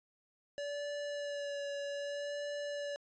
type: tone with vibrato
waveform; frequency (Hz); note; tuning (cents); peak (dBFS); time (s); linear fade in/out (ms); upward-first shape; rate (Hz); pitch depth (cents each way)
square; 574; D5; -40; -38; 0.58-2.96; 0; sine; 0.64; 19
effects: resampled to 16000 Hz